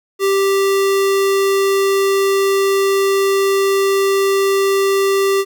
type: tone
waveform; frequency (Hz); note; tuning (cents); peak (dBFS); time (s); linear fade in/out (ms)
square; 392; G4; 0; -13; 0.19-5.45; 50
effects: 9-bit